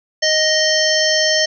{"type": "harmonic tone with a mistuned harmonic", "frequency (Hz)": 622.3, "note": "D#5", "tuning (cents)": 0, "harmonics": [1, 3, 5, 7, 9, 10], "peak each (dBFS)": [-18, -19, -22, -23, -18, -23], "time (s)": [0.22, 1.46], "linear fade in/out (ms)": 10, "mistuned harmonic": 9, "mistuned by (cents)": -66, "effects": []}